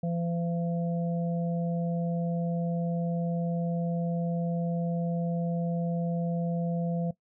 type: harmonic tone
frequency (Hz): 170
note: F3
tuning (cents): -46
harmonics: 1 / 3 / 4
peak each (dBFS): -27 / -37 / -39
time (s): 0.03-7.11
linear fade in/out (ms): 5
effects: noise-tail reverb RT60 0.1 s tail -18 dB re dry